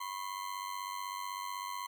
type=ring-modulated tone; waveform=40% pulse; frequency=1035 Hz; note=C6; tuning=19 cents flat; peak=-34 dBFS; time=0-1.87 s; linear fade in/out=10 ms; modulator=48 Hz; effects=none